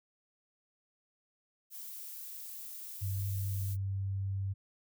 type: noise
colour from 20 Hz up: violet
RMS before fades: -45 dBFS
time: 1.7-3.77 s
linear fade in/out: 50 ms
type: tone with pitch glide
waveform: sine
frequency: 98 to 97.32 Hz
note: G2 to G2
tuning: 0 to -12 cents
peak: -32 dBFS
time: 3.01-4.54 s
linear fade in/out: 20 ms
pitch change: -12 cents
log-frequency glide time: 3.64-3.79 s
effects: none